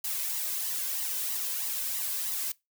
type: noise with flanger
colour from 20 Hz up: blue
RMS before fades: -32 dBFS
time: 0.04-2.52 s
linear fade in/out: 5 ms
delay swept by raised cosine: 1 to 1.97 ms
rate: 3.1 Hz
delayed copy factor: +0.6
effects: noise-tail reverb RT60 0.2 s tail -22 dB re dry